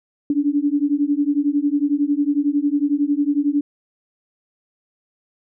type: beating tone pair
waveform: sine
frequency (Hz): 283.5 / 294.5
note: C#4 / D4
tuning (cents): +39 / +5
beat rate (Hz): 11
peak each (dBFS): -19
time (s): 0.3-3.61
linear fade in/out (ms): 2
effects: none